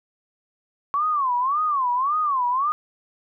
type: tone with vibrato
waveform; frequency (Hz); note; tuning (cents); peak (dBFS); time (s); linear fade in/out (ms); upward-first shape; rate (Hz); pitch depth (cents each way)
sine; 1100; C#6; -14; -19; 0.94-2.72; 0; sine; 1.8; 220
effects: none